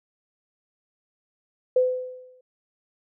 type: tone with exponential decay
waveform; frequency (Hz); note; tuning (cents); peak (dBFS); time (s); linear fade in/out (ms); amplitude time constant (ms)
sine; 507; B4; +45; -14; 1.76-2.41; 5; 140
effects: none